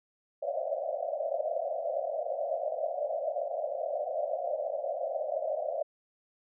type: band-pass noise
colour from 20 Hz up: white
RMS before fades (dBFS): -33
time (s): 0.42-5.83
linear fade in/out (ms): 10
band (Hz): 540 to 690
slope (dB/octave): 96
effects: none